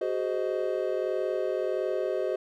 triangle chord, Ab dominant seventh, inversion third, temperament just, 373.8 / 415.3 / 519.1 / 623 Hz, Gb4 / Ab4 / C5 / Eb5, +18 / 0 / -14 / +2 cents, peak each -29 / -32 / -30 / -30 dBFS, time 0.01-2.36 s, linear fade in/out 5 ms, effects none

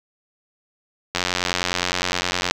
click train, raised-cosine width 0.2 ms, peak -3 dBFS, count 123, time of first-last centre 1.15-2.51 s, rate 89.7 Hz, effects 7-bit

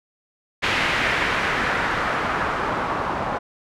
white noise with low-pass filter sweep, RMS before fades -23 dBFS, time 0.62-3.39 s, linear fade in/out 20 ms, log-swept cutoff 2400 to 950 Hz, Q 1.6, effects none

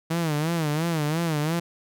sawtooth tone with vibrato, 158.6 Hz, D#3, 33 cents sharp, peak -19 dBFS, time 0.1-1.6 s, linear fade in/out 10 ms, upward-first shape sine, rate 2.9 Hz, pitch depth 130 cents each way, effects none

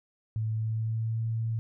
sine tone with pitch glide, 110 to 113.09 Hz, A2 to A2, 0 to +48 cents, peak -27 dBFS, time 0.36-1.59 s, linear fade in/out 0 ms, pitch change +48 cents, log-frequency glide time 0.52-1.21 s, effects none

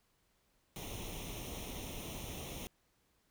pink noise with comb filter, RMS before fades -44 dBFS, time 0.76-2.67 s, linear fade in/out 0 ms, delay 0.32 ms, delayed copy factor +0.75, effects pink hiss -75 dBFS RMS until 3.3 s

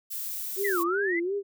violet noise, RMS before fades -34 dBFS, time 0.1-0.84 s, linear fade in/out 20 ms
sine tone with vibrato, 370 Hz, F#4, in tune, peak -26 dBFS, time 0.56-1.43 s, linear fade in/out 50 ms, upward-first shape sine, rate 2.8 Hz, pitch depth 160 cents each way
sine linear two-way sweep, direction down then up, 2093 to 1066 to 2093 Hz, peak -27 dBFS, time 0.64-1.2 s, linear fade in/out 10 ms, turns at 0.81 s
effects none

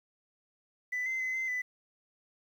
sine tone with pitch steps, 1993 / 2067 / 2038 / 2067 / 1997 Hz, B6 / C7 / C7 / C7 / B6, +15 / -22 / -46 / -22 / +19 cents, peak -29 dBFS, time 0.92-1.62 s, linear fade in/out 10 ms, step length 140 ms, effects tanh soft clip ceiling -28 dBFS + 10-bit

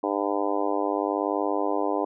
harmonic tone, 100.9 Hz, G#2, 49 cents flat, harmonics 3 / 4 / 5 / 6 / 7 / 8 / 9 / 10, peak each -29 / -30 / -31 / -32 / -32 / -33 / -34 / -34 dBFS, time 0.03-2.05 s, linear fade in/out 5 ms, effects none

